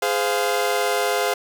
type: chord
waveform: sawtooth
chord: F minor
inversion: first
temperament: equal with one note detuned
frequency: 415.3 / 514.6 / 698.5 Hz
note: Ab4 / C5 / F5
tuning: 0 / -29 / 0 cents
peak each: -20 dBFS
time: 0.02-1.34 s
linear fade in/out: 5 ms
effects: none